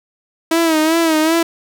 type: tone with vibrato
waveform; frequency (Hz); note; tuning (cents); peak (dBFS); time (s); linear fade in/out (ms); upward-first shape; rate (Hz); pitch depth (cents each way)
sawtooth; 321.8; E4; -42; -8; 0.51-1.43; 5; sine; 2.6; 69
effects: none